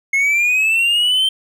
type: linear sweep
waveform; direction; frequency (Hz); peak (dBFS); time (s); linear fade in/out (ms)
triangle; up; 2157 to 3136; -11; 0.13-1.29; 5
effects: none